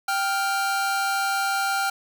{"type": "tone pair together", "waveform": "45% pulse", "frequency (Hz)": [784, 1396.9], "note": ["G5", "F6"], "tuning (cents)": [0, 0], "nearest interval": "minor seventh", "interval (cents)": 1000, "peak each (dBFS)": -25, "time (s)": [0.08, 1.9], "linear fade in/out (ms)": 5, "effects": []}